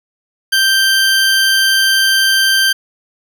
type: tone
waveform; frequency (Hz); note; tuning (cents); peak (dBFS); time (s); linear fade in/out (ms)
20% pulse; 1568; G6; 0; -5; 0.52-2.73; 10
effects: none